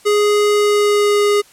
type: tone with pitch glide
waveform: square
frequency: 415.3 to 411.7 Hz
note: G#4 to G#4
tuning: 0 to -15 cents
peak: -12 dBFS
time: 0.05-1.42 s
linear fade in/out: 20 ms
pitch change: -15 cents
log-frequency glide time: 0.51-1.23 s
effects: white hiss -47 dBFS RMS until 1.52 s + low-pass 11000 Hz 12 dB/octave